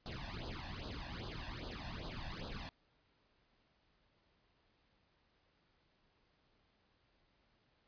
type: noise with flanger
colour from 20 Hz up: pink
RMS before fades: -45 dBFS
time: 0.06-2.69 s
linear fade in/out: 0 ms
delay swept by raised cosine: 0.22 to 1.17 ms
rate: 2.5 Hz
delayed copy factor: +0.9
effects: pink hiss -75 dBFS RMS until 7.87 s + resampled to 11025 Hz